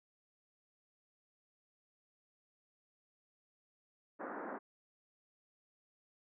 pink band-pass noise, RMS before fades -44 dBFS, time 4.19-4.59 s, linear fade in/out 20 ms, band 230 to 1700 Hz, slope 48 dB/octave, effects none

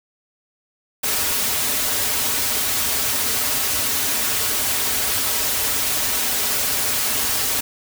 white noise with comb filter, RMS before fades -21 dBFS, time 1.03-7.61 s, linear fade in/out 10 ms, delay 5.8 ms, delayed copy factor -0.75, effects none

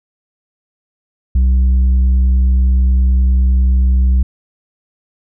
sine tone with tanh clipping, 63.6 Hz, C2, 48 cents flat, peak -9 dBFS, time 1.35-4.23 s, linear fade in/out 5 ms, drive 4 dB, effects none

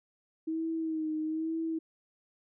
sine tone with vibrato, 318.1 Hz, D#4, 38 cents sharp, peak -30 dBFS, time 0.47-1.79 s, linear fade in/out 10 ms, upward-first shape sine, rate 1.1 Hz, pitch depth 42 cents each way, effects none

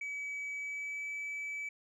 sine tone with pitch glide, 2282 to 2299 Hz, C#7 to D7, +50 to -37 cents, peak -34 dBFS, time 0.01-1.69 s, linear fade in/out 5 ms, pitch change +13 cents, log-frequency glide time 0.52-1.09 s, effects tanh soft clip ceiling -36 dBFS

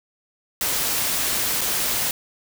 white noise with dropouts, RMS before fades -23 dBFS, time 0.61-2.11 s, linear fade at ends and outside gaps 1 ms, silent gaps 1.61-1.614 s, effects none

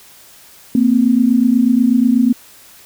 sine tone pair together, 230 / 258.2 Hz, A#3 / C4, -23 / -23 cents, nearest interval major second, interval 200 cents, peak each -12 dBFS, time 0.75-2.33 s, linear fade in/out 2 ms, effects white hiss -43 dBFS RMS until 2.85 s

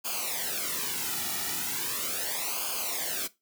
white noise with flanger, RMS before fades -32 dBFS, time 0.04-3.28 s, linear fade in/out 20 ms, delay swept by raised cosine 0.52 to 1.92 ms, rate 0.38 Hz, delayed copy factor -0.85, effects noise-tail reverb RT60 0.2 s tail -17 dB re dry

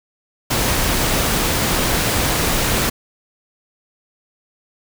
pink noise, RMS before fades -18 dBFS, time 0.5-2.9 s, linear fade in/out 10 ms, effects none

